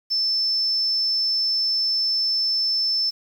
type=tone; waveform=sine; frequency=5290 Hz; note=E8; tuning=5 cents sharp; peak=-19 dBFS; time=0.1-3.11 s; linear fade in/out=20 ms; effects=8-bit